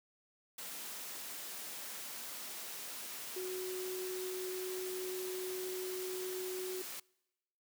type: tone in noise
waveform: sine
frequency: 370 Hz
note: F#4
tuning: in tune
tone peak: -38 dBFS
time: 3.36-6.82 s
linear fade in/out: 5 ms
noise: white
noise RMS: -45 dBFS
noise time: 0.58-7 s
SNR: +4 dB
effects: noise-tail reverb RT60 1.0 s tail -26 dB re dry + high-pass 200 Hz 12 dB/octave